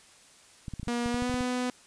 clicks, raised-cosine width 5 ms, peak -24 dBFS, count 11, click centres 0.682 / 0.737 / 0.797 / 0.831 / 0.875 / 1.06 / 1.144 / 1.223 / 1.297 / 1.342 / 1.408 s
sawtooth tone with pitch glide, 239.1 to 249.4 Hz, A#3 to B3, +44 to +17 cents, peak -24 dBFS, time 0.88-1.7 s, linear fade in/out 0 ms, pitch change +73 cents, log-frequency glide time 1.09-1.3 s
effects white hiss -56 dBFS RMS until 1.86 s + resampled to 22050 Hz

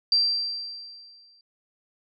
sine tone with exponential decay, 4707 Hz, D8, 3 cents sharp, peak -16 dBFS, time 0.12-1.41 s, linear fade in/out 2 ms, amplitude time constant 280 ms, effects none

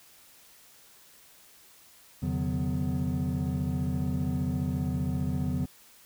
triangle tone cluster, 83.5 / 135.6 / 150.6 / 184.3 / 249.8 Hz, E2 / C#3 / D3 / F#3 / B3, +23 / -38 / +44 / -7 / +20 cents, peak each -31 dBFS, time 2.22-5.66 s, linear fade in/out 10 ms, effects tanh soft clip ceiling -17 dBFS + white hiss -56 dBFS RMS until 6.05 s

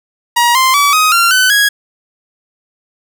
sawtooth tone with pitch steps, 952 / 1044.2 / 1145.3 / 1256.2 / 1377.8 / 1511.2 / 1657.5 Hz, A#5 / C6 / D6 / D#6 / F6 / F#6 / G#6, +36 / -4 / -44 / +16 / -24 / +36 / -4 cents, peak -4 dBFS, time 0.36-1.69 s, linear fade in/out 10 ms, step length 190 ms, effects none

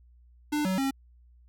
square tone with pitch steps, 297.9 / 188 / 270.3 Hz, D4 / F#3 / C#4, +25 / +28 / -44 cents, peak -26 dBFS, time 0.52-0.91 s, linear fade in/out 10 ms, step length 130 ms, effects added 60 Hz sine -54 dBFS peak until 1.48 s

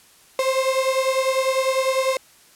35% pulse beating tone pair, 523.3 / 533.3 Hz, C5 / C5, 0 / +33 cents, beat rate 10 Hz, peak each -19 / -21 dBFS, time 0.39-2.17 s, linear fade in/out 2 ms, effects white hiss -52 dBFS RMS until 2.55 s + low-pass 12000 Hz 12 dB/octave

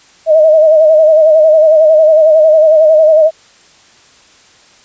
sine tone with vibrato, 627 Hz, D#5, 13 cents sharp, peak -3 dBFS, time 0.26-3.31 s, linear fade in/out 50 ms, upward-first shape sine, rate 11 Hz, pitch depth 60 cents each way, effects white hiss -44 dBFS RMS until 4.84 s + resampled to 16000 Hz

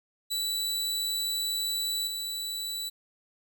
sawtooth tone with level steps, 3951 Hz, B7, in tune, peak -25 / -29 dBFS, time 0.3-2.9 s, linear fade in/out 20 ms, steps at 2.07 s, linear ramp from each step 5 ms, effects none

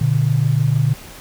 sine tone pair together, 120.38 / 146.83 Hz, B2 / D3, -44 / 0 cents, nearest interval minor third, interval 344 cents, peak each -16 dBFS, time 0.01-0.94 s, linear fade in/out 5 ms, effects pink hiss -38 dBFS RMS until 1.2 s

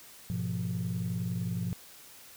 sine chord, F diminished, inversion first, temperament equal, 103.83 / 123.47 / 174.61 Hz, Ab2 / Cb3 / F3, 0 / 0 / 0 cents, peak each -34 / -34 / -32 dBFS, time 0.3-1.73 s, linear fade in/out 0 ms, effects tanh soft clip ceiling -25 dBFS + white hiss -52 dBFS RMS until 2.36 s

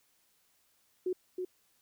sine tone with echo, 366.5 Hz, F#4, 16 cents flat, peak -29 dBFS, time 1.06-1.13 s, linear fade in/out 5 ms, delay 320 ms, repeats 1, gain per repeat -4 dB, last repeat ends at 1.45 s, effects white hiss -71 dBFS RMS until 1.81 s

